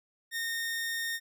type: tone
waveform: sawtooth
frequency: 1838 Hz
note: A#6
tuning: 25 cents flat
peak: -28 dBFS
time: 0.31-1.2 s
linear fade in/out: 50 ms
effects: none